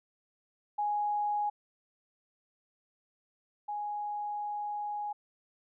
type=tone pair in turn; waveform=sine; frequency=830.6 / 830.6 Hz; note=G#5 / G#5; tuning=0 / 0 cents; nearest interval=unison; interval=0 cents; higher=neither; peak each=-28 / -33 dBFS; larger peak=first; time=0.78-1.5 / 3.68-5.13 s; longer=second; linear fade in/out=10 ms; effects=none